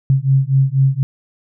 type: beating tone pair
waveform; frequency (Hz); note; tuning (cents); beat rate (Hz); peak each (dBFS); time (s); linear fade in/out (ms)
sine; 133 / 137.1; C3 / C#3; +29 / -19; 4.1; -14; 0.1-1.03; 0
effects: none